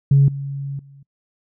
sine tone with level steps, 139.1 Hz, C#3, 6 cents sharp, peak -8 / -24 / -41 dBFS, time 0.11-1.03 s, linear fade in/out 5 ms, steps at 0.28 / 0.79 s, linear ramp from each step 2 ms, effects noise-tail reverb RT60 0.1 s tail -25 dB re dry + tanh soft clip ceiling -5 dBFS

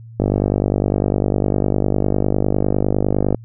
click train, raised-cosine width 2 ms, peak -3 dBFS, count 158, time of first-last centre 0.2-3.346 s, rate 49.9 Hz, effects added 114 Hz sine -35 dBFS peak until 3.44 s

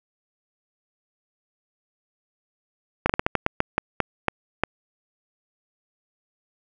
slowing click train, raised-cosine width 0.5 ms, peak -4 dBFS, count 12, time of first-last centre 3.06-4.636 s, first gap 35 ms, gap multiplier 1.26, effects none

